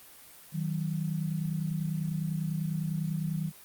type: tone pair together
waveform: sine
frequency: 157.6 / 187.62 Hz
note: D#3 / F#3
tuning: +23 / +24 cents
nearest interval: minor third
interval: 301 cents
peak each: -30 / -34 dBFS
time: 0.52-3.52 s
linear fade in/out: 50 ms
effects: white hiss -52 dBFS RMS until 3.64 s + Opus 32 kbps